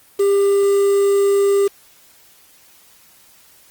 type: tone with quantisation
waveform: triangle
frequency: 398.8 Hz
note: G4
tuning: 30 cents sharp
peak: -10 dBFS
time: 0.19-1.68 s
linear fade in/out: 10 ms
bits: 5
effects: white hiss -50 dBFS RMS until 3.7 s + Opus 24 kbps